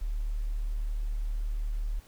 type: tone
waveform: sine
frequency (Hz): 37.31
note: D1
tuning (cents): +28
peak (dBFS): -28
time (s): 0.01-2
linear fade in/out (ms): 10
effects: pink hiss -58 dBFS RMS until 2.07 s